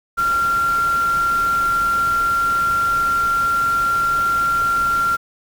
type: tone in noise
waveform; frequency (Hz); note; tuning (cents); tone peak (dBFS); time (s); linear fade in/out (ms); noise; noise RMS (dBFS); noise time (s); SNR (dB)
sine; 1378; F6; -24; -15; 0.17-5.17; 20; pink; -32; 0.17-5.17; +14
effects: none